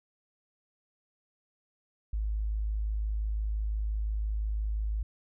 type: tone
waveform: sine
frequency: 52.9 Hz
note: G#1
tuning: 33 cents sharp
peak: -28 dBFS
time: 2.13-5.03 s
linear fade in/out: 5 ms
effects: none